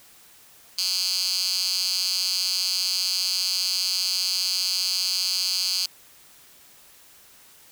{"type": "tone with high-pass filter", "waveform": "10% pulse", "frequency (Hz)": 185, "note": "F#3", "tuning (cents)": 0, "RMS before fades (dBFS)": -25, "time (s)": [0.78, 5.86], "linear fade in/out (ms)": 5, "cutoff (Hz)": 4500, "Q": 4.5, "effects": ["white hiss -52 dBFS RMS until 7.71 s"]}